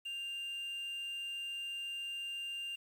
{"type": "tone with quantisation", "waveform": "triangle", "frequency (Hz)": 2794, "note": "F7", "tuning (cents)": 0, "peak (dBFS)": -37, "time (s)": [0.05, 2.76], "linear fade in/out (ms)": 10, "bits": 10, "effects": []}